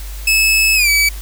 sawtooth tone with pitch glide, 2600 to 2290 Hz, E7 to D7, -24 to -44 cents, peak -7 dBFS, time 0.27-1.09 s, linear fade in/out 5 ms, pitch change -220 cents, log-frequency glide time 0.75-0.89 s, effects added 50 Hz sine -25 dBFS peak until 1.21 s + white hiss -36 dBFS RMS until 1.21 s

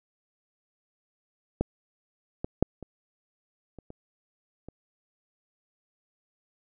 clicks, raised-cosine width 2 ms, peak -11 / -17 / -6 / -26 / -30 / -29 / -28 dBFS, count 7, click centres 1.61 / 2.445 / 2.626 / 2.827 / 3.787 / 3.904 / 4.686 s, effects none

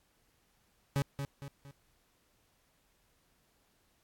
40% pulse tone with echo, 139.9 Hz, C#3, 16 cents sharp, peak -27 dBFS, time 0.96-1.02 s, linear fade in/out 0 ms, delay 230 ms, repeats 3, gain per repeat -7 dB, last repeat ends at 1.71 s, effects pink hiss -72 dBFS RMS until 4.03 s + AAC 64 kbps

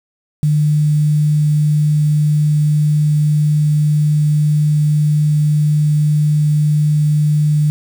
sine tone with quantisation, 150.3 Hz, D3, 40 cents sharp, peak -10 dBFS, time 0.43-7.7 s, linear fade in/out 0 ms, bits 6, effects none

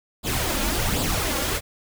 pink noise with flanger, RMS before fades -24 dBFS, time 0.23-1.61 s, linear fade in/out 50 ms, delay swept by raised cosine 0.24 to 3.64 ms, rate 1.3 Hz, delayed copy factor +0.6, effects none

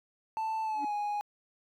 triangle tone with pitch glide, 883 to 828.6 Hz, A5 to G#5, +6 to -4 cents, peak -28 dBFS, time 0.37-1.21 s, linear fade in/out 0 ms, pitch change -110 cents, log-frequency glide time 0.63-0.93 s
sine tone with exponential growth, 291.1 Hz, D4, 15 cents flat, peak -33 dBFS, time 0.72-0.85 s, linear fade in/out 5 ms, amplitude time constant 27 ms
effects tanh soft clip ceiling -21 dBFS

